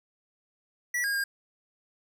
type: tone with pitch steps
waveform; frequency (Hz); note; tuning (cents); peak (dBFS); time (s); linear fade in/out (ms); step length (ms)
square; 1947 / 1628 / 1613; B6 / G#6 / G6; -25 / -35 / +49; -27; 0.94-1.24; 5; 100
effects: none